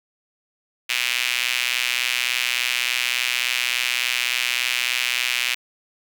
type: tone with high-pass filter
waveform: sawtooth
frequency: 123.47 Hz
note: B2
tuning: in tune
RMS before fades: -23 dBFS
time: 0.89-5.55 s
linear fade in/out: 10 ms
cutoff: 2500 Hz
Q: 2.9
effects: none